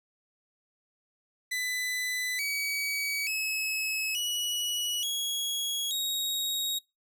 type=tone with pitch steps; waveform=sawtooth; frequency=2000 / 2271 / 2579 / 2928 / 3325 / 3775 Hz; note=B6 / C#7 / E7 / F#7 / G#7 / A#7; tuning=+21 / +41 / -39 / -19 / +1 / +21 cents; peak=-26 dBFS; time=1.51-6.79 s; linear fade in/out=10 ms; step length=880 ms; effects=noise-tail reverb RT60 0.2 s tail -20 dB re dry